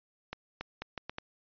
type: accelerating click train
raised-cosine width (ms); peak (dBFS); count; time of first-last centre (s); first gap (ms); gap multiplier
0.3; -21; 6; 0.33-1.184; 280; 0.75
effects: resampled to 11025 Hz

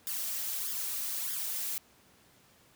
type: noise with flanger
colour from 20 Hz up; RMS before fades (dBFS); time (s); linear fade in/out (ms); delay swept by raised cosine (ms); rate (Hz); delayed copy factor
blue; -35; 0.07-1.78; 0; 0.58 to 3.68; 1.6; +0.7
effects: pink hiss -62 dBFS RMS until 2.75 s + high-pass 80 Hz 12 dB/octave

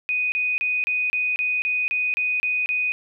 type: tone bursts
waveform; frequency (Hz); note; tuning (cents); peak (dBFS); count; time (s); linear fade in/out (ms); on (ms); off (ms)
sine; 2489; D#7; 0; -20; 11; 0.09-2.92; 0; 230; 30
effects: none

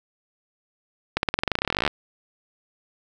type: accelerating click train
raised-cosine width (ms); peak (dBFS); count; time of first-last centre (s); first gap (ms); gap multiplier
0.3; -5; 24; 1.17-1.877; 61; 0.93
effects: none

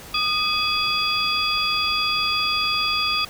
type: tone cluster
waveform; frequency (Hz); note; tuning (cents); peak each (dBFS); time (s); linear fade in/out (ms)
sine; 1227 / 2532 / 3386 / 4784; D#6 / D#7 / G#7 / D8; -25 / +30 / +33 / +31; -25; 0.14-3.25; 5
effects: pink hiss -40 dBFS RMS until 3.29 s

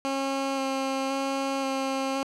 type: tone with vibrato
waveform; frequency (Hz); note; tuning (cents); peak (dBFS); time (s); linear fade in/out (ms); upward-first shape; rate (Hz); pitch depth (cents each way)
15% pulse; 270; C#4; -45; -20; 0.05-2.23; 0; square; 0.95; 11
effects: low-pass 8000 Hz 12 dB/octave

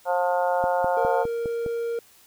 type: harmonic tone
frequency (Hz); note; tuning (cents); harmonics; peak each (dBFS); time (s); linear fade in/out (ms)
178; F3; +33; 3 / 4 / 5 / 6 / 7 / 8; -24 / -25 / -26 / -37 / -39 / -34; 0.05-1.26; 50
type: click train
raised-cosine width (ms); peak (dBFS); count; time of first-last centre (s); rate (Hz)
2; -19; 6; 0.64-1.662; 4.89
type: tone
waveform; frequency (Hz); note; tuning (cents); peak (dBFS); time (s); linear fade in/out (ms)
triangle; 466.2; A#4; 0; -23; 0.97-1.99; 2
effects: white hiss -55 dBFS RMS until 2.26 s

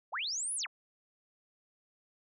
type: linear two-way sweep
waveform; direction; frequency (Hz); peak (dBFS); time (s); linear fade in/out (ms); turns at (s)
sine; up then down; 510 to 10720 to 510; -33; 0.12-0.67; 20; 0.55
effects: none

